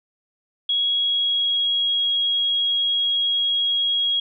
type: tone with pitch glide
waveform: sine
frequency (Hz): 3322 to 3297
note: G#7 to G#7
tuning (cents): 0 to -13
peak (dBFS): -18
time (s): 0.69-4.2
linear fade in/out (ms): 5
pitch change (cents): -13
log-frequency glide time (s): 0.86-1.89
effects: none